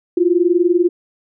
sine tone pair together, 340.5 / 360.8 Hz, F4 / F#4, -44 / -44 cents, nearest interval minor second, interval 100 cents, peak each -14 dBFS, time 0.17-0.89 s, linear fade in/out 5 ms, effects none

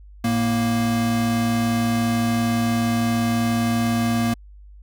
square tone pair together, 110.14 / 233.1 Hz, A2 / A#3, +2 / 0 cents, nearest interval octave + minor second, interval 1298 cents, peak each -26 / -20 dBFS, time 0.24-4.34 s, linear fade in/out 5 ms, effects added 50 Hz sine -41 dBFS peak until 4.82 s

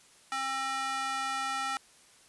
square tone with high-pass filter, 267.5 Hz, C4, 38 cents sharp, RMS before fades -33 dBFS, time 0.32-1.77 s, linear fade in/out 0 ms, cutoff 1100 Hz, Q 2.2, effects white hiss -59 dBFS RMS until 2.28 s + resampled to 24000 Hz

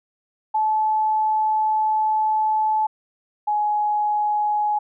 sine tone pair in turn, 865 / 839.4 Hz, A5 / G#5, -30 / +18 cents, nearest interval minor second, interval 52 cents, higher first, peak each -17 / -18 dBFS, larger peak first, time 0.54-2.87 / 3.47-4.79 s, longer first, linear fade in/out 10 ms, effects none

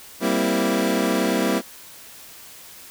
25% pulse chord, C dominant seventh, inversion second, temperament equal with one note detuned, 194.64 / 233.1 / 261.6 / 329.6 Hz, G3 / Bb3 / C4 / E4, -12 / 0 / 0 / 0 cents, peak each -21 dBFS, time 0.2-1.62 s, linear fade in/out 50 ms, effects white hiss -43 dBFS RMS until 2.9 s

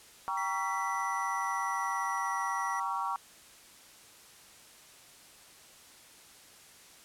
sine chord, G diminished seventh, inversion none, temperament just, 784 / 940.8 / 1128.9 / 1354.7 Hz, G5 / Bb5 / Db6 / Fb6, 0 / +16 / +31 / +47 cents, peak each -38 / -35 / -34 / -40 dBFS, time 0.28-3.16 s, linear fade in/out 0 ms
square tone with pitch glide, 1975.5 to 1944.9 Hz, B6 to B6, 0 to -27 cents, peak -39 dBFS, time 0.37-2.8 s, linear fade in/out 5 ms, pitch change -27 cents, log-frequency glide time 0.8-2.43 s
effects white hiss -55 dBFS RMS until 7.04 s + low-pass 11000 Hz 12 dB/octave

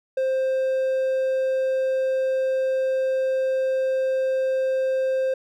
triangle tone, 525 Hz, C5, 6 cents sharp, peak -18 dBFS, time 0.17-5.34 s, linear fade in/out 5 ms, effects none

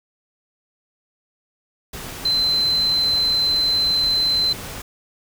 sine tone in noise, 4071 Hz, C8, 48 cents flat, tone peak -16 dBFS, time 2.25-4.53 s, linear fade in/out 5 ms, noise pink, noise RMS -33 dBFS, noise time 1.93-4.82 s, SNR +14 dB, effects none

